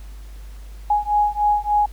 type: beating tone pair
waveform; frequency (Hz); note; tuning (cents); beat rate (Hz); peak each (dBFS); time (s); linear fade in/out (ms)
sine; 830.6 / 834; G#5 / G#5; 0 / +7; 3.4; -19; 0.9-1.86; 5
effects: added 50 Hz sine -34 dBFS peak until 1.92 s + pink hiss -51 dBFS RMS until 1.92 s